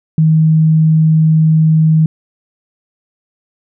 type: tone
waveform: sine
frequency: 158.2 Hz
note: D#3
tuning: 29 cents sharp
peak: -6 dBFS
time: 0.18-2.06 s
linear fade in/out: 2 ms
effects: none